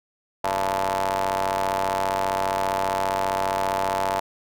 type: ring-modulated tone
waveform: sawtooth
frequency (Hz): 95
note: F#2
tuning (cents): +46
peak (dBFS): -15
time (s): 0.44-4.2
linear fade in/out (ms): 5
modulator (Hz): 779
effects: none